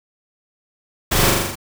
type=noise with echo; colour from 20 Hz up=pink; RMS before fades=-18 dBFS; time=1.11-1.31 s; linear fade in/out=10 ms; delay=41 ms; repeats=6; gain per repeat=-2 dB; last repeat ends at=1.556 s; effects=none

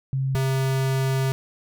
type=tone pair in turn; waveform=sine / square; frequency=133.9 / 133.34 Hz; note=C3 / C3; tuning=+40 / +33 cents; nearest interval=unison; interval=7 cents; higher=first; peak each=-21 dBFS; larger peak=neither; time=0.13-0.35 / 0.35-1.32 s; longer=second; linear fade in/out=0 ms; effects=none

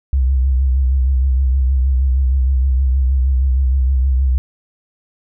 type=tone with vibrato; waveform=sine; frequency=65.41 Hz; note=C2; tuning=in tune; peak=-11 dBFS; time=0.13-4.38 s; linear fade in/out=0 ms; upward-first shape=triangle; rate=6.4 Hz; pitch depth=83 cents each way; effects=none

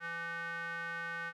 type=tone with band-pass filter; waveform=square; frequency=168 Hz; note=E3; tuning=33 cents sharp; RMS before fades=-40 dBFS; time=0-1.33 s; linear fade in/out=50 ms; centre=1600 Hz; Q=5.5; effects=none

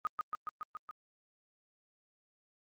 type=tone with echo; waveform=sine; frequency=1244.5 Hz; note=D#6; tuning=in tune; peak=-29 dBFS; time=0.05-0.07 s; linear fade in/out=0 ms; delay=140 ms; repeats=6; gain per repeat=-2 dB; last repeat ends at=0.91 s; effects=Opus 48 kbps

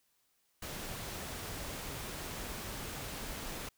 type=noise; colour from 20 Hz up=pink; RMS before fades=-42 dBFS; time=0.62-3.69 s; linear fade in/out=5 ms; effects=white hiss -75 dBFS RMS until 3.77 s

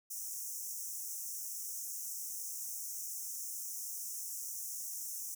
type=high-pass noise; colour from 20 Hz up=pink; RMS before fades=-42 dBFS; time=0.1-5.35 s; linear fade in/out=10 ms; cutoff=5600 Hz; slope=96 dB/octave; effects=none

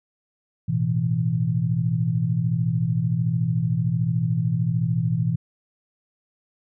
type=chord; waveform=sine; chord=A suspended second; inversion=none; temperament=equal; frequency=110 / 123.47 / 164.81 Hz; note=A2 / B2 / E3; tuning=0 / 0 / 0 cents; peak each=-27 / -23 / -23 dBFS; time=0.68-5.36 s; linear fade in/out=10 ms; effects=none

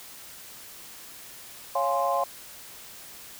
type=chord; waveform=sine; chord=Db major seventh; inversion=none; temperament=equal; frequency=554.4 / 698.5 / 830.6 / 1046.5 Hz; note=Db5 / F5 / Ab5 / C6; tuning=0 / 0 / 0 / 0 cents; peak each=-28 / -27 / -30 / -27 dBFS; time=1.75-2.24 s; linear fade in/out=5 ms; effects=tanh soft clip ceiling -12 dBFS + white hiss -45 dBFS RMS until 3.39 s

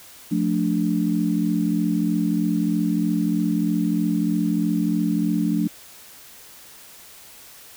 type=chord; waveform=sine; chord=D minor; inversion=first; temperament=equal with one note detuned; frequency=176.85 / 220 / 293.7 Hz; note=F3 / A3 / D4; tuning=+22 / 0 / 0 cents; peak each=-23 dBFS; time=0.31-5.68 s; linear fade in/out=10 ms; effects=white hiss -45 dBFS RMS until 7.76 s

